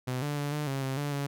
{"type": "tone with pitch steps", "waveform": "sawtooth", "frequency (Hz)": [127.2, 146.3, 144.4, 149.3, 136.2, 133.4, 144.9, 141.2], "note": ["C3", "D3", "D3", "D3", "C#3", "C3", "D3", "C#3"], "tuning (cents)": [-48, -6, -29, 29, -30, 34, -23, 32], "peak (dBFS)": -26, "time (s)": [0.07, 1.27], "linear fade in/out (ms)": 10, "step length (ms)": 150, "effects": []}